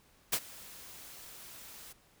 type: noise with ADSR envelope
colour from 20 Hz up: white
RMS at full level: -28 dBFS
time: 0.32-1.93 s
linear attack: 13 ms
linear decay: 59 ms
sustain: -22 dB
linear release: 11 ms
effects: pink hiss -65 dBFS RMS until 2.2 s